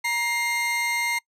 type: tone pair together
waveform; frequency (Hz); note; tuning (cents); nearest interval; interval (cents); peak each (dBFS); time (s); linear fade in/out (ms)
40% pulse; 941 / 2112; A#5 / C7; +16 / +16; octave + major second; 1400; -28 / -23; 0.04-1.19; 10
effects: noise-tail reverb RT60 0.1 s tail -25 dB re dry + low-pass 12000 Hz 12 dB/octave